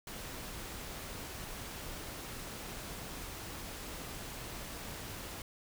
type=noise; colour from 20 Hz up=pink; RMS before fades=-44 dBFS; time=0.07-5.42 s; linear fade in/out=2 ms; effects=none